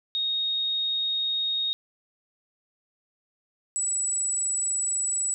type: tone pair in turn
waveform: sine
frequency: 3729 / 7881 Hz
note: A#7 / B8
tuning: 0 / -5 cents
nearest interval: octave + minor second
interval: 1295 cents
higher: second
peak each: -24 / -24 dBFS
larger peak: neither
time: 0.15-1.73 / 3.76-5.34 s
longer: neither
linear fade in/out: 0 ms
effects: none